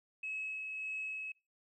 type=tone with tremolo; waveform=sine; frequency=2574 Hz; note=E7; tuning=42 cents flat; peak=-36 dBFS; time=0.23-1.32 s; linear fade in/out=5 ms; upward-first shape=sine; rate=1.7 Hz; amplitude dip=30%; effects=noise-tail reverb RT60 0.3 s tail -26 dB re dry + tanh soft clip ceiling -32 dBFS